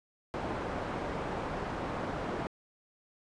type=low-pass noise; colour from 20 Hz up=white; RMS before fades=-36 dBFS; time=0.34-2.47 s; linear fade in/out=0 ms; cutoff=860 Hz; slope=12 dB/octave; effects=resampled to 22050 Hz